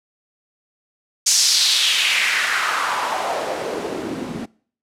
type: noise with band-pass filter sweep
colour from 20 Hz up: white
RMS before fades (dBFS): -20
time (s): 1.26-4.46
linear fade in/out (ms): 10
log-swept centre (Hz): 6300 to 200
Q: 2.6
effects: noise-tail reverb RT60 0.5 s tail -24 dB re dry + low-pass 12000 Hz 12 dB/octave